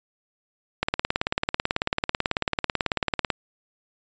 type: click train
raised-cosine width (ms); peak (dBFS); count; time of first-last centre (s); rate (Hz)
0.3; -6; 46; 0.83-3.303; 18.2
effects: resampled to 16000 Hz